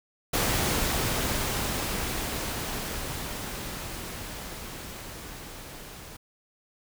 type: noise with level ramp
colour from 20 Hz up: pink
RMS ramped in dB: -25 to -44 dBFS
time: 0.33-6.17 s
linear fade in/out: 10 ms
effects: none